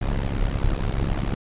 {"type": "noise with amplitude modulation", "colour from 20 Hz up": "brown", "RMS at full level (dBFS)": -19, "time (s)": [0.01, 1.35], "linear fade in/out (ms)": 10, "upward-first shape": "sine", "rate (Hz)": 68, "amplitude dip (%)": 95, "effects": ["resampled to 8000 Hz"]}